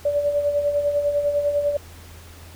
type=tone with tremolo; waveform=sine; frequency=580 Hz; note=D5; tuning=22 cents flat; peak=-16 dBFS; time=0.05-1.77 s; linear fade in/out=5 ms; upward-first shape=sine; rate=10 Hz; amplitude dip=55%; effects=added 83 Hz sine -42 dBFS peak until 2.55 s + pink hiss -46 dBFS RMS until 2.55 s